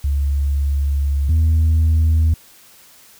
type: tone pair in turn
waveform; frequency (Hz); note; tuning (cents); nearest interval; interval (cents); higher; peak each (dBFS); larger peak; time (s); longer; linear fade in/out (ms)
sine; 70.5 / 79.8; C#2 / D#2; +30 / +44; major second; 214; second; -14 / -9; second; 0.04-1.29 / 1.29-2.34; first; 5
effects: tanh soft clip ceiling -10 dBFS + white hiss -47 dBFS RMS until 3.19 s